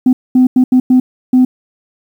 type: tone bursts at uneven times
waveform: sine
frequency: 254.4 Hz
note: C4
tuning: 48 cents flat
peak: -3 dBFS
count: 6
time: 0.06-0.13 / 0.35-0.47 / 0.56-0.64 / 0.72-0.8 / 0.9-1 / 1.33-1.45 s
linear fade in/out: 5 ms
effects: tanh soft clip ceiling -2 dBFS + 7-bit